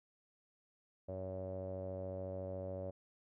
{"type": "tone with low-pass filter", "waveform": "sawtooth", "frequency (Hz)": 93.9, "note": "F#2", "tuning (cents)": 26, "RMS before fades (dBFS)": -43, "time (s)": [1.08, 2.91], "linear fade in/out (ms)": 10, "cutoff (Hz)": 580, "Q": 8.8, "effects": []}